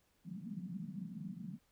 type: band-pass noise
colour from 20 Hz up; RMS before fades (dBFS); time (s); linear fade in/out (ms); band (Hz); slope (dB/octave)
pink; -45; 0.24-1.59; 50; 160 to 220; 48
effects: pink hiss -75 dBFS RMS until 1.71 s